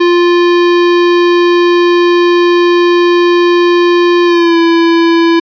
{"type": "tone with pitch glide", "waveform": "square", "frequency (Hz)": [349.2, 334.6], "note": ["F4", "E4"], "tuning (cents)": [0, 26], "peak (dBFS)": -6, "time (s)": [0, 5.4], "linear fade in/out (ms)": 10, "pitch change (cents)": -74, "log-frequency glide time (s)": [4.25, 4.57], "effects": ["resampled to 11025 Hz"]}